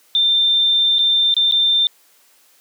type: tone with dropouts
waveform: sine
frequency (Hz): 3584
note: A7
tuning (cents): +31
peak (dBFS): -12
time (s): 0.15-1.87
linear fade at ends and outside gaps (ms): 1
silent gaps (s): 0.985-0.991 / 1.341-1.366 / 1.512-1.522
effects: white hiss -54 dBFS RMS until 2.6 s + high-pass 300 Hz 12 dB/octave